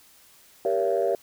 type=chord; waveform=sine; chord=G diminished seventh; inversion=none; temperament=just; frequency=392 / 470.4 / 564.5 / 677.4 Hz; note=G4 / Bb4 / Db5 / Fb5; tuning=0 / +16 / +31 / +47 cents; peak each=-26 dBFS; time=0.65-1.15 s; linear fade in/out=2 ms; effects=tanh soft clip ceiling -13 dBFS + white hiss -55 dBFS RMS until 1.22 s